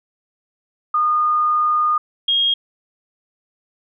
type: tone pair in turn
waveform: sine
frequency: 1223 / 3256 Hz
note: D#6 / G#7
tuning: -30 / -35 cents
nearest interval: octave + perfect fourth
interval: 1695 cents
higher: second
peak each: -14 dBFS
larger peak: neither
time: 0.94-1.98 / 2.28-2.54 s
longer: first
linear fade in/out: 5 ms
effects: none